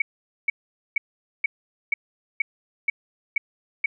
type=tone bursts; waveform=sine; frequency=2245 Hz; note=C#7; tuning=21 cents sharp; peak=-17 dBFS; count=9; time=0-3.86 s; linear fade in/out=5 ms; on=20 ms; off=460 ms; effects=none